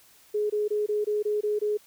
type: tone bursts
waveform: sine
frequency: 419.8 Hz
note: G#4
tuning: 19 cents sharp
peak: -23 dBFS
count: 8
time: 0.34-1.774 s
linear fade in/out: 10 ms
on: 160 ms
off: 22 ms
effects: white hiss -57 dBFS RMS until 1.86 s